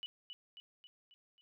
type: tone with echo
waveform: sine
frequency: 2959 Hz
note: F#7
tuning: 1 cent flat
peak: -40 dBFS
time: 0.03-0.06 s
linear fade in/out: 0 ms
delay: 270 ms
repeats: 5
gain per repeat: -5 dB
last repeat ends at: 1.41 s
effects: none